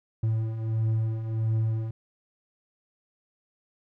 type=beating tone pair; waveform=triangle; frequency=110 / 111.5 Hz; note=A2 / A2; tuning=0 / +23 cents; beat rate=1.5 Hz; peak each=-30 / -23 dBFS; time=0.23-1.91 s; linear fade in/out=5 ms; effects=none